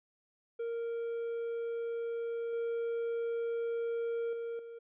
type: tone with level steps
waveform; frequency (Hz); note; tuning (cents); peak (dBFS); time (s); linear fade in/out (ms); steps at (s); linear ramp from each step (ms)
triangle; 464.6; A#4; -6; -32 / -30 / -34 / -42; 0.59-4.79; 10; 2.53 / 4.33 / 4.59; 2
effects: resampled to 8000 Hz